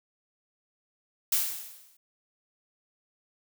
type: noise with exponential decay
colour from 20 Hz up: blue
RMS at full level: -23 dBFS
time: 1.32-1.97 s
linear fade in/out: 5 ms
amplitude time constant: 140 ms
effects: none

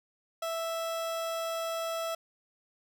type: tone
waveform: 30% pulse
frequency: 659.3 Hz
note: E5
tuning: in tune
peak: -29 dBFS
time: 0.42-2.15 s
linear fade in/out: 5 ms
effects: none

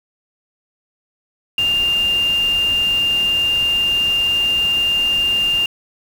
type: tone in noise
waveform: sine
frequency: 2800 Hz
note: F7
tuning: 4 cents sharp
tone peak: -14 dBFS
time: 1.58-5.66 s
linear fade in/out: 2 ms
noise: pink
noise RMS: -32 dBFS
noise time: 1.58-5.66 s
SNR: +15 dB
effects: none

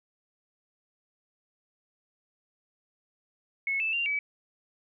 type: tone with pitch steps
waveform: sine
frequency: 2192 / 2635 / 2777 / 2288 Hz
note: C#7 / E7 / F7 / D7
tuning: -20 / -1 / -10 / -46 cents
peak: -26 dBFS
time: 3.67-4.19 s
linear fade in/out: 2 ms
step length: 130 ms
effects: none

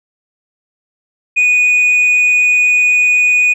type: tone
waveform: sine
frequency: 2473 Hz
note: D#7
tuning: 11 cents flat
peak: -5 dBFS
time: 1.36-3.54 s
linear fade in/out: 20 ms
effects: tanh soft clip ceiling -7 dBFS

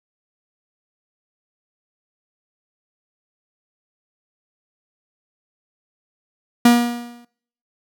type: tone with exponential decay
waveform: 45% pulse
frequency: 239.2 Hz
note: A#3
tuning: 45 cents sharp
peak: -7 dBFS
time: 6.65-7.25 s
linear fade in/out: 5 ms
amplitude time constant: 130 ms
effects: noise-tail reverb RT60 0.6 s tail -21 dB re dry

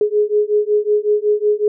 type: beating tone pair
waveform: sine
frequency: 416.5 / 421.9 Hz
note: G#4 / G#4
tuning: +5 / +27 cents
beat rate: 5.4 Hz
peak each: -16 dBFS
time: 0.01-1.68 s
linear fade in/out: 2 ms
effects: none

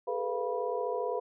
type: tone cluster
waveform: sine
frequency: 408.9 / 444 / 496.5 / 693 / 978 Hz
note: G#4 / A4 / B4 / F5 / B5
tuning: -27 / +16 / +9 / -14 / -17 cents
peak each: -37 / -37 / -33 / -38 / -38 dBFS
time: 0.07-1.2 s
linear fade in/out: 10 ms
effects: none

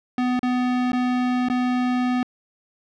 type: tone with dropouts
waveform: square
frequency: 249.5 Hz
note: B3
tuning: 18 cents sharp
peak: -20 dBFS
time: 0.18-2.23 s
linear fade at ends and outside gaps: 2 ms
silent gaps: 0.393-0.43 / 0.919-0.931 / 1.486-1.499 s
effects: low-pass 3000 Hz 12 dB/octave

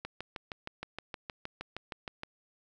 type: click train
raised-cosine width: 0.3 ms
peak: -22 dBFS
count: 15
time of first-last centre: 0.05-2.234 s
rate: 6.41 Hz
effects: none

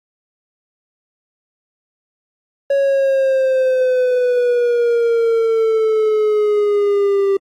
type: exponential sweep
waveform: triangle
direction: down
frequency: 557 to 392 Hz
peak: -10 dBFS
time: 2.7-7.37 s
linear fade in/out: 5 ms
effects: AAC 48 kbps

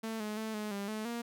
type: tone with pitch steps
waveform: sawtooth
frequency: 223 / 212.1 / 219.9 / 211.8 / 200.1 / 216 / 235.5 Hz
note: A3 / G#3 / A3 / G#3 / G3 / A3 / A#3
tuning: +23 / +37 / -1 / +34 / +36 / -32 / +18 cents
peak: -32 dBFS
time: 0.03-1.22 s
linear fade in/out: 10 ms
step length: 170 ms
effects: none

